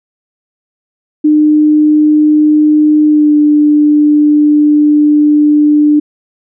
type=tone with pitch glide; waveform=sine; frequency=303 to 297.8 Hz; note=D#4 to D4; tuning=-46 to +24 cents; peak=-4 dBFS; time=1.24-6 s; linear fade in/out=10 ms; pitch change=-30 cents; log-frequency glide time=3.06-3.34 s; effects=none